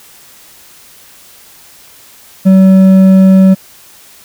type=tone with hard clipping; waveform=sine; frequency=190 Hz; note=F#3; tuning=46 cents sharp; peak=-3 dBFS; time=2.45-3.55 s; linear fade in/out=20 ms; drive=5 dB; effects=white hiss -39 dBFS RMS until 4.24 s